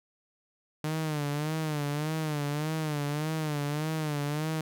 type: tone with vibrato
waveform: sawtooth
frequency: 151.3 Hz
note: D#3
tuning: 48 cents flat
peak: -25 dBFS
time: 0.84-4.61 s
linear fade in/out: 2 ms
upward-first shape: sine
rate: 1.7 Hz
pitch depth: 85 cents each way
effects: none